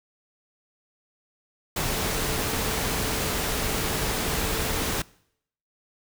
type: tone in noise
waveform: sine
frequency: 441.1 Hz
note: A4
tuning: 4 cents sharp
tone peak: -37 dBFS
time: 1.95-4.98 s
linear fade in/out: 5 ms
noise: pink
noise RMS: -27 dBFS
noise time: 1.76-5.02 s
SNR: -13 dB
effects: noise-tail reverb RT60 0.7 s tail -23 dB re dry